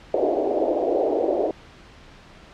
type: band-pass noise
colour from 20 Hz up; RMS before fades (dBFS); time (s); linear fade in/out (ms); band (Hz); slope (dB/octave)
white; -22; 0.14-1.51; 2; 300 to 690; 48
effects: pink hiss -47 dBFS RMS until 2.53 s + low-pass 4000 Hz 12 dB/octave